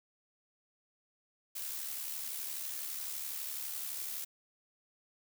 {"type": "noise with amplitude modulation", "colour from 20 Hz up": "blue", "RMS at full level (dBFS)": -38, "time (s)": [1.55, 4.25], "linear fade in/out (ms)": 10, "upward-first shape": "sine", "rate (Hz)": 71.9, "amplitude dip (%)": 45, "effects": []}